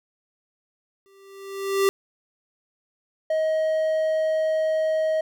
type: tone with exponential growth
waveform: square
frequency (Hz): 392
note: G4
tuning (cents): 0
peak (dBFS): -16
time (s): 1.06-1.89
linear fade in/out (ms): 0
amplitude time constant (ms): 180
type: tone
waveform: triangle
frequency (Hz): 631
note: D#5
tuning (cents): +24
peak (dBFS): -18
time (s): 3.3-5.21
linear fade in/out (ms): 5
effects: none